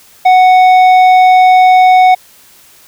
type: tone with tanh clipping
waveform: sine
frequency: 740 Hz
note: F#5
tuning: in tune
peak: -4 dBFS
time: 0.25-2.15 s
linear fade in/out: 10 ms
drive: 9 dB
effects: white hiss -42 dBFS RMS until 2.87 s